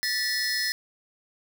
45% pulse tone cluster, 1762 / 1951 / 4265 / 5160 Hz, A6 / B6 / C8 / E8, +2 / -22 / +32 / -38 cents, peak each -31 / -31 / -33 / -29 dBFS, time 0.03-0.72 s, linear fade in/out 0 ms, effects none

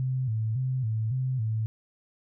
sine tone with vibrato, 119.5 Hz, A#2, 43 cents sharp, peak -25 dBFS, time 0-1.66 s, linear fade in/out 0 ms, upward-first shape square, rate 1.8 Hz, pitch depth 140 cents each way, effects none

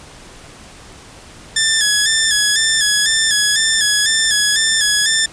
10% pulse tone with vibrato, 1730 Hz, A6, 30 cents flat, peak -3 dBFS, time 1.56-5.26 s, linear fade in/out 5 ms, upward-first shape square, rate 2 Hz, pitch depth 50 cents each way, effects pink hiss -39 dBFS RMS until 5.32 s + resampled to 22050 Hz

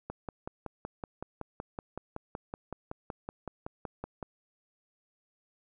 click train, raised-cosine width 1 ms, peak -23 dBFS, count 23, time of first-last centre 0.1-4.228 s, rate 5.33 Hz, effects none

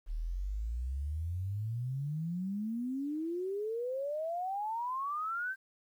sine exponential sweep, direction up, 36.71 to 1584 Hz, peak -33 dBFS, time 0.06-5.56 s, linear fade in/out 50 ms, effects 11-bit

